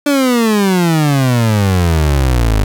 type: exponential sweep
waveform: 30% pulse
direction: down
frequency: 293.7 to 50.1 Hz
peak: -7 dBFS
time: 0.06-2.64 s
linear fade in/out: 5 ms
effects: 8-bit